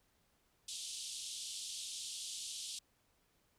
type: band-pass noise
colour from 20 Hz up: pink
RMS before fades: -45 dBFS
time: 0.68-2.79 s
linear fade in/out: 5 ms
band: 3100 to 10000 Hz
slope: 48 dB/octave
effects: pink hiss -75 dBFS RMS until 3.58 s